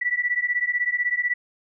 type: beating tone pair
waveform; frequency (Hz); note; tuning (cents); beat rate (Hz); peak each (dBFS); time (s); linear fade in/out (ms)
sine; 1950 / 1966; B6 / B6; -23 / -8; 16; -24; 0.01-1.34; 10
effects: none